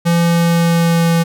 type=tone with pitch glide; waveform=square; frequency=170 to 167.47 Hz; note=F3 to E3; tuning=-46 to +28 cents; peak=-11 dBFS; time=0.05-1.24 s; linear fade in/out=20 ms; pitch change=-26 cents; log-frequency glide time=0.21-1.12 s; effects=none